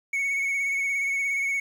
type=tone with vibrato; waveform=triangle; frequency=2217 Hz; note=C#7; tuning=in tune; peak=-22 dBFS; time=0.13-1.6 s; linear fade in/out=5 ms; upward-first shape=sine; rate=17 Hz; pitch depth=27 cents each way; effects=9-bit